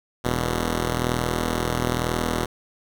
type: tone pair together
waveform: 5% pulse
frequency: 41.05 / 121.9 Hz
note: E1 / B2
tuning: -6 / -22 cents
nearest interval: octave + perfect fifth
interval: 1884 cents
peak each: -13 / -15 dBFS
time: 0.24-2.46 s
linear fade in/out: 10 ms
effects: none